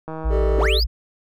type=click train; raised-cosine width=1 ms; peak=-18 dBFS; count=93; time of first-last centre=0.08-0.659 s; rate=159 Hz
type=tone; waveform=sine; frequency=56 Hz; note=A1; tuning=31 cents sharp; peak=-17 dBFS; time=0.24-0.87 s; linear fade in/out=20 ms
type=chord; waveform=triangle; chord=G suspended second; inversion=none; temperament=equal with one note detuned; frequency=392 / 440 / 599.7 Hz; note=G4 / A4 / D5; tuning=0 / 0 / +36 cents; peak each=-22 / -22 / -26 dBFS; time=0.29-0.81 s; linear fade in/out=50 ms
type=linear sweep; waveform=triangle; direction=up; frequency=142.9 to 5200 Hz; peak=-19 dBFS; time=0.58-0.84 s; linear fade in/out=10 ms
effects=none